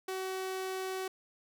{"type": "tone", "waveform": "sawtooth", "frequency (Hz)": 377.3, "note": "F#4", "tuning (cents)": 34, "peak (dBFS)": -31, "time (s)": [0.08, 1.08], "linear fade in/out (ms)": 5, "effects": []}